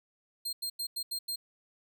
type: tone bursts at uneven times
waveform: sawtooth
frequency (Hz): 4201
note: C8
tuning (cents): +6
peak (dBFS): -30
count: 6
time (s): 0.45-0.53 / 0.62-0.7 / 0.79-0.87 / 0.96-1.03 / 1.11-1.19 / 1.28-1.36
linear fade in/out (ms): 10
effects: none